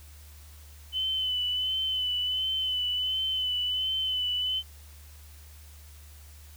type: tone with vibrato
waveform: sine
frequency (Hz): 3024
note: F#7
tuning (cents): +37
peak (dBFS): -26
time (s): 0.92-4.63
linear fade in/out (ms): 50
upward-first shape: sine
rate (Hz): 1.4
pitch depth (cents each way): 31
effects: added 74 Hz sine -47 dBFS peak until 6.56 s + white hiss -55 dBFS RMS until 6.56 s